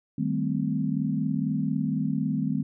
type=chord; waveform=sine; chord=A half-diminished seventh; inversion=second; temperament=equal with one note detuned; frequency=155.56 / 196 / 220 / 257.9 Hz; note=Eb3 / G3 / A3 / C4; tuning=0 / 0 / 0 / -25 cents; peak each=-29 / -30 / -30 / -29 dBFS; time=0.18-2.63 s; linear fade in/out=5 ms; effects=none